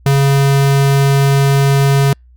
square tone, 138.59 Hz, C#3, in tune, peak -9 dBFS, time 0.06-2.13 s, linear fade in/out 2 ms, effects added 61 Hz sine -41 dBFS peak until 2.36 s + Opus 48 kbps

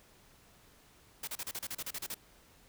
white noise bursts, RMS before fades -39 dBFS, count 12, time 1.23-2.144 s, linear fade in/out 5 ms, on 45 ms, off 34 ms, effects pink hiss -62 dBFS RMS until 2.68 s

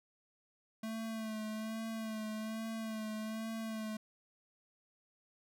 square tone with vibrato, 220 Hz, A3, in tune, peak -39 dBFS, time 0.83-3.97 s, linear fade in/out 5 ms, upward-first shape sine, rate 1.2 Hz, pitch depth 33 cents each way, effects none

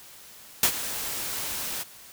white noise with ADSR envelope, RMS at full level -18 dBFS, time 0.63-1.84 s, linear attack 3 ms, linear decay 76 ms, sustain -14 dB, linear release 25 ms, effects white hiss -48 dBFS RMS until 2.12 s

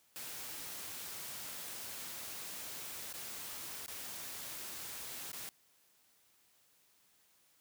white noise with dropouts, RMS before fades -45 dBFS, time 0.16-5.49 s, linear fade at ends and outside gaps 0 ms, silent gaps 3.127-3.139 / 3.861-3.881 / 5.317-5.331 s, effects white hiss -70 dBFS RMS until 7.6 s + high-pass 60 Hz 12 dB/octave

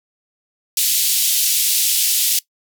white band-pass noise, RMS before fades -17 dBFS, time 0.77-2.39 s, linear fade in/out 2 ms, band 2900 to 16000 Hz, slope 24 dB/octave, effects noise-tail reverb RT60 0.1 s tail -20 dB re dry

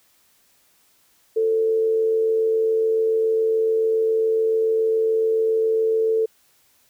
sine tone with amplitude modulation, 444.2 Hz, A4, 16 cents sharp, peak -15 dBFS, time 1.36-6.26 s, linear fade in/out 10 ms, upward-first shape sine, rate 87.1 Hz, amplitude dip 35%, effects white hiss -60 dBFS RMS until 6.89 s

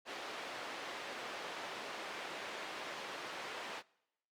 pink band-pass noise, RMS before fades -45 dBFS, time 0.05-3.83 s, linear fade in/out 50 ms, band 480 to 3600 Hz, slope 12 dB/octave, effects noise-tail reverb RT60 0.9 s tail -25 dB re dry + Opus 48 kbps

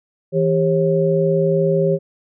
sine tone cluster, 164.6 / 398.6 / 541 Hz, E3 / G4 / C#5, -2 / +29 / -42 cents, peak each -18 dBFS, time 0.32-1.99 s, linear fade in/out 50 ms, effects none

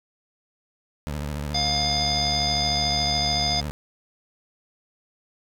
20% pulse tone with vibrato, 73.42 Hz, D2, in tune, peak -23 dBFS, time 1.07-3.71 s, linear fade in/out 0 ms, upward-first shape sine, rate 14 Hz, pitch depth 110 cents each way
harmonic tone, 708 Hz, F5, 23 cents sharp, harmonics 1 / 3 / 5 / 7 / 9, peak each -28 / -34 / -28 / -24 / -35 dBFS, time 1.54-3.61 s, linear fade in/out 10 ms
effects none

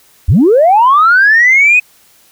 sine linear sweep, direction up, 56.4 to 2536 Hz, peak -3 dBFS, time 0.28-1.8 s, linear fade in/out 10 ms, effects tanh soft clip ceiling 0 dBFS + white hiss -47 dBFS RMS until 2.31 s

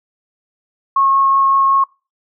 sine tone with vibrato, 1089 Hz, C#6, 31 cents flat, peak -10 dBFS, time 0.96-1.84 s, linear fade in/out 5 ms, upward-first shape triangle, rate 5.4 Hz, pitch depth 8 cents each way, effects noise-tail reverb RT60 0.3 s tail -23 dB re dry

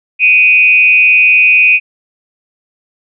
sine tone with frequency modulation, 2489 Hz, D#7, in tune, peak -4 dBFS, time 0.19-1.8 s, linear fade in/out 50 ms, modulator 187 Hz, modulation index 0.6, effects none

